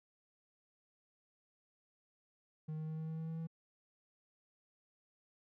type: tone with pitch steps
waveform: triangle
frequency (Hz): 155.56 / 156.64 / 157.73 / 158.83 / 159.93 / 161.05 / 162.17 / 163.29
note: D#3 / D#3 / D#3 / D#3 / D#3 / E3 / E3 / E3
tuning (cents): 0 / +12 / +24 / +36 / +48 / -40 / -28 / -16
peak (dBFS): -37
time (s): 2.68-3.472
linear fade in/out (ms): 10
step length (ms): 99
effects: none